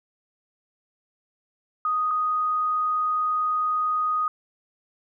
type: tone pair in turn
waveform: sine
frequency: 1244.5 / 1244.5 Hz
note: D#6 / D#6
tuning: 0 / 0 cents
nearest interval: unison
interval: 0 cents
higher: neither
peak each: -21 dBFS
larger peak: neither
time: 1.85-2.11 / 2.11-4.28 s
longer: second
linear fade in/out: 2 ms
effects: none